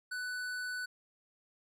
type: tone with hard clipping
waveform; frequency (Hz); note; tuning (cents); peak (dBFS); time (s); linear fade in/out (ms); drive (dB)
triangle; 1492; F#6; +14; -38; 0.11-0.86; 10; 17
effects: none